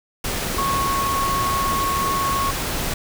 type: tone in noise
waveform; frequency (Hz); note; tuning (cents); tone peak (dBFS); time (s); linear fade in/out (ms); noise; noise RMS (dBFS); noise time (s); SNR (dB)
sine; 1100; C#6; -14; -20; 0.58-2.51; 5; pink; -25; 0.24-2.94; +2
effects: none